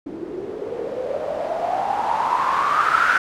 blue noise with low-pass filter sweep, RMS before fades -22 dBFS, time 0.06-3.18 s, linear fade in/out 5 ms, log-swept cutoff 320 to 1500 Hz, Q 8.7, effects none

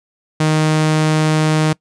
sawtooth tone, 155.56 Hz, D#3, in tune, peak -8 dBFS, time 0.4-1.73 s, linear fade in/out 5 ms, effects noise-tail reverb RT60 0.1 s tail -23 dB re dry + resampled to 22050 Hz

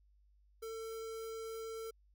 square tone with notch filter, 448.4 Hz, A4, 33 cents sharp, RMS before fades -44 dBFS, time 0.62-1.91 s, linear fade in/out 10 ms, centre 2600 Hz, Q 1.6, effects added 50 Hz sine -65 dBFS peak until 2.14 s

